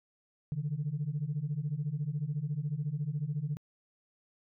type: beating tone pair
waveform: sine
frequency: 140.1 / 154.1 Hz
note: C#3 / D#3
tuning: +19 / -16 cents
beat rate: 14 Hz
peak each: -34 / -33 dBFS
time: 0.52-3.57 s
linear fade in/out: 0 ms
effects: tanh soft clip ceiling -25 dBFS